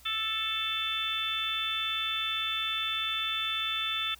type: harmonic tone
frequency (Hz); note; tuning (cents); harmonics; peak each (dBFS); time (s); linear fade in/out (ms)
440.3; A4; +1; 3 / 4 / 5 / 6 / 7 / 8; -36 / -42 / -42 / -36 / -40 / -31; 0.05-4.15; 10
effects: added 60 Hz sine -57 dBFS peak until 4.19 s + white hiss -57 dBFS RMS until 4.19 s